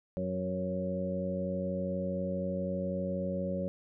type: harmonic tone with a mistuned harmonic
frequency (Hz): 92.4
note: F#2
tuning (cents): -2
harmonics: 1 / 2 / 3 / 4 / 5 / 6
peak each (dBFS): -42 / -34 / -44 / -44 / -43 / -35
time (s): 0.17-3.68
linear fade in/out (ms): 0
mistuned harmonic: 5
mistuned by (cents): +31
effects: none